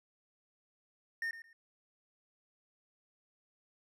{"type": "tone with echo", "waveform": "triangle", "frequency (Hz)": 1829, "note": "A#6", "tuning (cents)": -33, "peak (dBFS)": -32, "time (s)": [1.22, 1.31], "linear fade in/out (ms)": 2, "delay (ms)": 110, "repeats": 2, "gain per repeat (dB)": -13, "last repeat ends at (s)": 1.53, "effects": []}